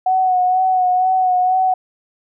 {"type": "tone with vibrato", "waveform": "sine", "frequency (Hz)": 740, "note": "F#5", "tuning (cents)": 0, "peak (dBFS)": -12, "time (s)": [0.06, 1.74], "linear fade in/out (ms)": 5, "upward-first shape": "sine", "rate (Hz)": 2.1, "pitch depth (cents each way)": 29, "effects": []}